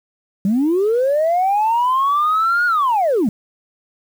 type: linear two-way sweep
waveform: sine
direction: up then down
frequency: 185 to 1455 to 185 Hz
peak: -12 dBFS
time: 0.45-3.29 s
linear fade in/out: 2 ms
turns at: 2.66 s
effects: tanh soft clip ceiling -10 dBFS + 7-bit